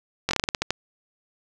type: slowing click train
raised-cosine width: 0.2 ms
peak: -5 dBFS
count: 10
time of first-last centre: 0.29-0.706 s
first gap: 20 ms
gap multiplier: 1.2
effects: none